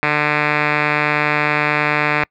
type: tone with low-pass filter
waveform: 5% pulse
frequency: 149.3 Hz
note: D3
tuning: 29 cents sharp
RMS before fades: -17 dBFS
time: 0.03-2.24 s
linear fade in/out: 0 ms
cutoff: 2500 Hz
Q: 4.8
effects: noise-tail reverb RT60 0.1 s tail -26 dB re dry